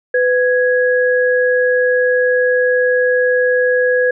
sine tone pair together, 500.3 / 1662 Hz, B4 / G#6, +22 / +1 cents, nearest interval octave + major sixth, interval 2079 cents, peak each -12 / -16 dBFS, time 0.14-4.11 s, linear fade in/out 5 ms, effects none

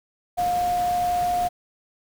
sine tone in noise, 711 Hz, F5, 31 cents sharp, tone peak -20 dBFS, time 0.37-1.49 s, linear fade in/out 20 ms, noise pink, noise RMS -36 dBFS, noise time 0.37-1.49 s, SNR +13 dB, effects none

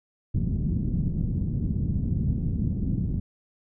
white low-pass noise, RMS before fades -26 dBFS, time 0.34-3.2 s, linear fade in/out 10 ms, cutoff 200 Hz, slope 24 dB/octave, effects none

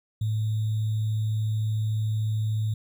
sine tone with sample-and-hold, 108.3 Hz, A2, 27 cents flat, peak -23 dBFS, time 0.21-2.74 s, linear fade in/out 5 ms, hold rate 3675 Hz, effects none

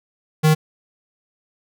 square tone, 155.4 Hz, D#3, 2 cents flat, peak -12 dBFS, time 0.43-0.55 s, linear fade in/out 20 ms, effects none

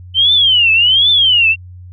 sine tone with vibrato, 3046 Hz, F#7, 50 cents sharp, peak -7 dBFS, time 0.14-1.56 s, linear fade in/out 50 ms, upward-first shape triangle, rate 1.3 Hz, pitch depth 280 cents each way, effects added 90 Hz sine -31 dBFS peak until 1.92 s

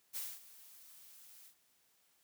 blue noise with ADSR envelope, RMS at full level -40 dBFS, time 0.13-1.55 s, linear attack 33 ms, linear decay 230 ms, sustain -18 dB, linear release 88 ms, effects white hiss -73 dBFS RMS until 2.23 s + high-pass 60 Hz 12 dB/octave

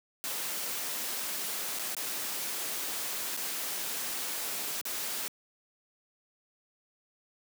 white noise with dropouts, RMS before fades -35 dBFS, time 0.24-5.28 s, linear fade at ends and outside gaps 0 ms, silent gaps 1.788-1.794 / 1.948-1.967 / 3.366-3.373 / 4.812-4.854 s, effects high-pass 200 Hz 12 dB/octave

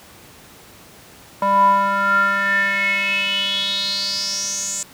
square tone with band-pass filter sweep, 198.1 Hz, G3, 18 cents sharp, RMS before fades -19 dBFS, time 1.42-4.83 s, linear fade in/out 2 ms, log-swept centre 860 to 7500 Hz, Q 8, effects pink hiss -44 dBFS RMS until 4.93 s + high-pass 80 Hz 12 dB/octave

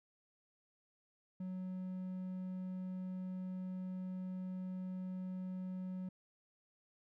triangle tone, 185 Hz, F#3, in tune, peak -38 dBFS, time 1.4-6.09 s, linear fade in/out 5 ms, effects none

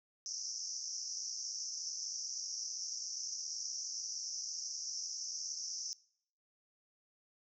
white band-pass noise, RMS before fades -42 dBFS, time 0.26-5.93 s, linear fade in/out 0 ms, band 5300 to 6100 Hz, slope 96 dB/octave, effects noise-tail reverb RT60 0.6 s tail -21 dB re dry

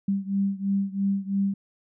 sine beating tone pair, 196 / 199 Hz, G3 / G3, 0 / +26 cents, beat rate 3 Hz, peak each -25 / -27 dBFS, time 0.08-1.54 s, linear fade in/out 5 ms, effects none

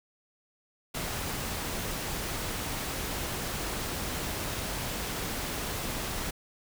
pink noise, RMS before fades -34 dBFS, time 0.94-6.31 s, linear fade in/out 10 ms, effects none

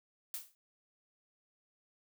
blue noise with exponential decay, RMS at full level -37 dBFS, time 0.34-0.55 s, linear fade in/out 1 ms, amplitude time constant 45 ms, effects none

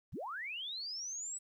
sine linear sweep, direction up, 31.14 to 7980 Hz, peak -39 dBFS, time 0.12-1.39 s, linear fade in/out 20 ms, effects 12-bit

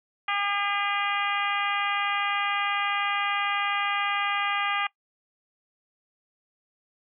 harmonic tone, 404.3 Hz, G#4, 46 cents flat, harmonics 2 / 3 / 4 / 5 / 6 / 7 / 8, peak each -31 / -29 / -34 / -31 / -32 / -35 / -39 dBFS, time 0.28-4.87 s, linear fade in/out 5 ms, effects noise-tail reverb RT60 0.1 s tail -21 dB re dry

